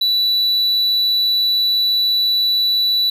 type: tone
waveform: triangle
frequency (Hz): 3953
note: B7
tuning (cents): +1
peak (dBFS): -12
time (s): 0.01-3.1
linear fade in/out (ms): 5
effects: 9-bit